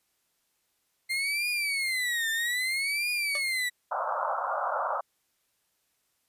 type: tone with vibrato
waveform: 35% pulse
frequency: 2093 Hz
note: C7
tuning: in tune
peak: -25 dBFS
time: 1.09-3.7 s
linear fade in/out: 20 ms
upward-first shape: triangle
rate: 0.62 Hz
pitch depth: 280 cents each way
type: tone with exponential decay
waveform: 25% pulse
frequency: 587 Hz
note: D5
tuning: 1 cent flat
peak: -29 dBFS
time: 3.35-3.45 s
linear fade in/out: 2 ms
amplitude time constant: 20 ms
type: band-pass noise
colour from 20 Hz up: white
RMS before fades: -30 dBFS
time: 3.91-5.01 s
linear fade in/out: 10 ms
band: 540 to 1400 Hz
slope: 96 dB/octave
effects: white hiss -74 dBFS RMS until 6.28 s + resampled to 32000 Hz